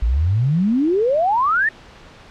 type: exponential sweep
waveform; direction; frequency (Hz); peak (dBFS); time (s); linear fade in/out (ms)
sine; up; 51.91 to 1864.7; -14; 0.02-1.69; 5
effects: pink hiss -43 dBFS RMS until 2.3 s + low-pass 4000 Hz 12 dB/octave